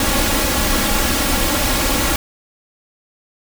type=noise with comb filter; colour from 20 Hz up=pink; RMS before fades=-17 dBFS; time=0-2.16 s; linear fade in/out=2 ms; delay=3.6 ms; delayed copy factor=+0.6; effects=none